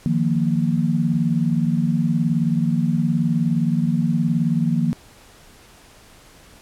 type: chord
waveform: sine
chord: Eb suspended second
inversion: none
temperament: equal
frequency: 155.56 / 174.61 / 233.1 Hz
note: Eb3 / F3 / Bb3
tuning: 0 / 0 / 0 cents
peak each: -21 dBFS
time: 0.06-4.93 s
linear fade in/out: 0 ms
effects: pink hiss -48 dBFS RMS until 6.61 s + low-pass 12000 Hz 12 dB/octave